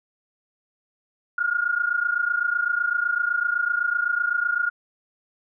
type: tone pair together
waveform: sine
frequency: 1406 / 1433.9 Hz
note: F6 / F6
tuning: +11 / +45 cents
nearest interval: unison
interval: 34 cents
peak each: -24 / -23 dBFS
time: 1.38-4.7 s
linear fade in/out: 5 ms
effects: none